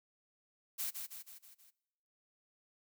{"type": "noise with echo", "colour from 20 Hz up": "blue", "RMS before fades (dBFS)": -38, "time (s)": [0.78, 0.91], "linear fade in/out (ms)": 20, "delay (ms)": 160, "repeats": 5, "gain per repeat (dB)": -5, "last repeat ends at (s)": 1.71, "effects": ["noise-tail reverb RT60 1.0 s tail -23 dB re dry"]}